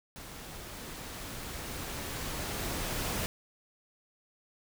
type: noise with level ramp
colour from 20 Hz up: pink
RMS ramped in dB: -46 to -33 dBFS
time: 0.16-3.26 s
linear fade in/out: 0 ms
effects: none